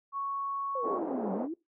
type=tone; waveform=sine; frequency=1108.7 Hz; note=C#6; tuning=in tune; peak=-31 dBFS; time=0.12-1 s; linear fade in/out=50 ms
type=exponential two-way sweep; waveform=sine; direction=down then up; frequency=548 to 185 to 353.3 Hz; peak=-33 dBFS; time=0.75-1.54 s; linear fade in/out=5 ms; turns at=1.33 s
type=band-pass noise; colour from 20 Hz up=pink; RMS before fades=-35 dBFS; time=0.82-1.48 s; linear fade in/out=50 ms; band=300 to 790 Hz; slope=24 dB/octave
effects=noise-tail reverb RT60 0.2 s tail -21 dB re dry